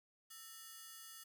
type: ring-modulated tone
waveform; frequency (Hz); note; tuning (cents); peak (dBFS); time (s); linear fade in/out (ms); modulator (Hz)
5% pulse; 1574; G6; +7; -38; 0.3-1.24; 10; 252
effects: 12-bit